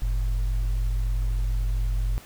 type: tone pair together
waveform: sine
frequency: 46.42 / 110.4 Hz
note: F#1 / A2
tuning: +6 / +6 cents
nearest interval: octave + minor third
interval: 1500 cents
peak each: -22 / -33 dBFS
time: 0.02-2.18 s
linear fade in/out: 0 ms
effects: pink hiss -48 dBFS RMS until 2.25 s